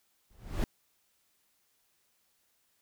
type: noise with exponential growth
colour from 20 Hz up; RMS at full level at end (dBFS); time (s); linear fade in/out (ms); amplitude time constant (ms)
brown; -25; 0.3-0.64; 1; 73
effects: white hiss -73 dBFS RMS until 2.81 s